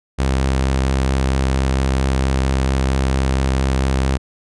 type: tone with vibrato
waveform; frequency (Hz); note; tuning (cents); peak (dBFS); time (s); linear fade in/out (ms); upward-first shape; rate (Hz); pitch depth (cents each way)
sawtooth; 66.3; C2; +23; -11; 0.18-4.18; 20; sine; 4.4; 14
effects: resampled to 22050 Hz